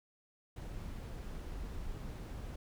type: noise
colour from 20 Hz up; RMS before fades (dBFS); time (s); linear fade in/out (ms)
brown; -43; 0.56-2.56; 5
effects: none